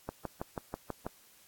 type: click train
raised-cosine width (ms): 1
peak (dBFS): -21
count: 7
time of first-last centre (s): 0.09-1.066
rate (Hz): 6.15
effects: white hiss -61 dBFS RMS until 1.47 s + AAC 64 kbps